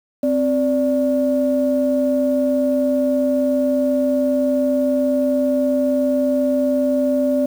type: tone pair together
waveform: sine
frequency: 261.2 / 584 Hz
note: C4 / D5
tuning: -3 / -10 cents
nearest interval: octave + major second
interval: 1393 cents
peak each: -17 dBFS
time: 0.23-7.46 s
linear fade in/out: 5 ms
effects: tanh soft clip ceiling -7 dBFS + 7-bit